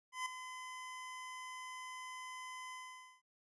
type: tone with ADSR envelope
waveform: 25% pulse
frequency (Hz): 1020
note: C6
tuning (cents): -44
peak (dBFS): -32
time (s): 0.12-3.22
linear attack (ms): 140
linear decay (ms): 4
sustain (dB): -10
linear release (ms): 500
effects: resampled to 24000 Hz